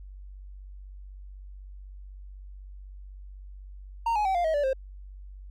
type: tone with pitch steps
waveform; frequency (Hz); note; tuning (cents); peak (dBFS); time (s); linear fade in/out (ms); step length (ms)
triangle; 922 / 840.6 / 766.4 / 698.7 / 637.1 / 580.8 / 529.5; A#5 / G#5 / G5 / F5 / D#5 / D5 / C5; -19 / +21 / -39 / +1 / +41 / -19 / +21; -21; 4.06-4.732; 5; 96
effects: added 48 Hz sine -41 dBFS peak until 5.5 s